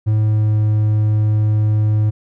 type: tone with pitch glide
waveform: triangle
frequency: 107.8 to 106.87 Hz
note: A2 to A2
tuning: -35 to -50 cents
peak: -10 dBFS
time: 0.06-2.11 s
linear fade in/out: 20 ms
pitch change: -15 cents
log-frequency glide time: 0.18-0.59 s
effects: none